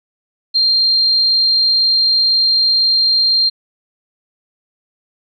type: tone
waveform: sine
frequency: 4186 Hz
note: C8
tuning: in tune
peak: -10 dBFS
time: 0.54-3.5 s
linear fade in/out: 20 ms
effects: none